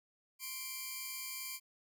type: tone pair together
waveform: 5% pulse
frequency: 1046.5 / 2349 Hz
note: C6 / D7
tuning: 0 / 0 cents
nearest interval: octave + major second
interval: 1400 cents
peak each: -36 / -32 dBFS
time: 0.39-1.6 s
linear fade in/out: 50 ms
effects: none